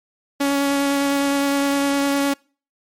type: tone with vibrato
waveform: sawtooth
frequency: 280.1 Hz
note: C#4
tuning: 18 cents sharp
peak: -13 dBFS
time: 0.4-2.34 s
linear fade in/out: 10 ms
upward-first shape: sine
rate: 9.8 Hz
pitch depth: 10 cents each way
effects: noise-tail reverb RT60 0.4 s tail -26 dB re dry + MP3 64 kbps